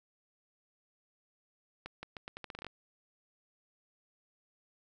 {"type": "accelerating click train", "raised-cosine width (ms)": 0.3, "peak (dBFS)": -26, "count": 12, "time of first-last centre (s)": [1.86, 2.667], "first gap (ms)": 170, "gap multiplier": 0.81, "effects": []}